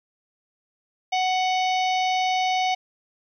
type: harmonic tone with a mistuned harmonic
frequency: 743 Hz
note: F#5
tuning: 7 cents sharp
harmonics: 1 / 3 / 4 / 5 / 6 / 7 / 8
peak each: -21 / -29 / -32 / -35 / -39 / -41 / -39 dBFS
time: 1.12-2.75 s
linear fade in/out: 10 ms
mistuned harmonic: 8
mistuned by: +21 cents
effects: 10-bit